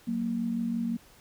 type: tone pair together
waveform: sine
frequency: 187.24 / 233.1 Hz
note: F#3 / A#3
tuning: +21 / 0 cents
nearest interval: major third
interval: 379 cents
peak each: -34 / -28 dBFS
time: 0.07-0.97 s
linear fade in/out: 10 ms
effects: pink hiss -57 dBFS RMS until 1.2 s